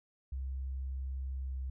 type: tone with pitch glide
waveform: sine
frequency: 66.1 to 65.42 Hz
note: C2 to C2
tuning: +18 to 0 cents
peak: -35 dBFS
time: 0.32-1.7 s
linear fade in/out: 5 ms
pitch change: -18 cents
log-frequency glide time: 1.43-1.56 s
effects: none